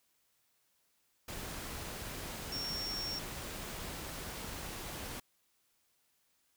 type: tone in noise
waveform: sine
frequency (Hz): 5500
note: F8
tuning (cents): -27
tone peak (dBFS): -37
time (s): 2.52-3.19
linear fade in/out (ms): 5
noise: pink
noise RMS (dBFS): -43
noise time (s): 1.28-5.2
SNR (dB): +3
effects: white hiss -75 dBFS RMS until 6.56 s